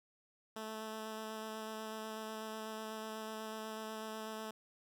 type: tone with vibrato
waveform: 10% pulse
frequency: 218.7 Hz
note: A3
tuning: 10 cents flat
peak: -34 dBFS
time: 0.56-4.51 s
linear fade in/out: 5 ms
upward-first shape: square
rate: 8.1 Hz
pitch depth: 9 cents each way
effects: none